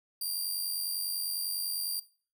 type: tone with amplitude modulation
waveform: 10% pulse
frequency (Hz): 4738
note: D8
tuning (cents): +14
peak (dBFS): -23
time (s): 0.21-2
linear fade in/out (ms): 5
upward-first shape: sine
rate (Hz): 90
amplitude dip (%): 55
effects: noise-tail reverb RT60 0.4 s tail -18 dB re dry